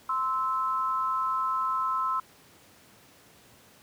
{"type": "tone pair together", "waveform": "sine", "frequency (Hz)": [1039.7, 1310], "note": ["C6", "E6"], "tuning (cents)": [-11, -11], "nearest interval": "major third", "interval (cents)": 400, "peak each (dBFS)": -28, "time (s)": [0.09, 2.2], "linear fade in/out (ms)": 5, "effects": ["pink hiss -56 dBFS RMS until 3.82 s", "high-pass 100 Hz 12 dB/octave"]}